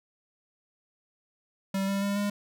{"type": "tone with pitch steps", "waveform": "square", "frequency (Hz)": [194.2, 197.37, 200.6, 203.9], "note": ["G3", "G3", "G3", "G#3"], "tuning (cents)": [-16, 12, 40, -32], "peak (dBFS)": -27, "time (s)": [1.74, 2.3], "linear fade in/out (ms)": 5, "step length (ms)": 140, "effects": []}